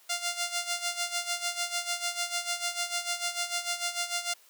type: tone with tremolo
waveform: 5% pulse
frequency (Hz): 698.5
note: F5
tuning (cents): 0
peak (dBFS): -16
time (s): 0.09-4.34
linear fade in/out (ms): 10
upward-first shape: sine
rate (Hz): 6.7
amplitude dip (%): 75
effects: white hiss -59 dBFS RMS until 4.49 s + high-pass 400 Hz 12 dB/octave